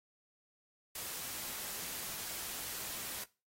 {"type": "noise", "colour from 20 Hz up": "white", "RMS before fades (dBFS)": -42, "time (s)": [0.95, 3.24], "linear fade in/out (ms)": 5, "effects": ["noise-tail reverb RT60 0.3 s tail -20 dB re dry", "AAC 48 kbps"]}